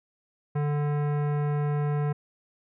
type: tone with hard clipping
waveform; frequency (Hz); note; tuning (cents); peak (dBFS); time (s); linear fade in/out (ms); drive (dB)
sine; 146.83; D3; 0; -26; 0.55-2.13; 10; 17
effects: resampled to 8000 Hz